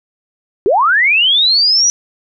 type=linear sweep; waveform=sine; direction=up; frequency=344.7 to 5920 Hz; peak=-8 dBFS; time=0.66-1.9 s; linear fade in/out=0 ms; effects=none